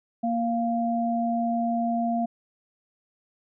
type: tone pair together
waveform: sine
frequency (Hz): 233.9 / 695.3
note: A#3 / F5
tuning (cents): +6 / -8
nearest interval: octave + perfect fifth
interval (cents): 1886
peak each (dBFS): -25 / -26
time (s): 0.23-2.26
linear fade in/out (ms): 10
effects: none